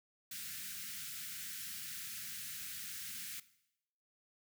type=band-stop noise; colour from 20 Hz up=white; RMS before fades=-45 dBFS; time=0.31-3.4 s; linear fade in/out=5 ms; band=230 to 1400 Hz; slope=48 dB/octave; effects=noise-tail reverb RT60 0.8 s tail -17 dB re dry + high-pass 100 Hz 12 dB/octave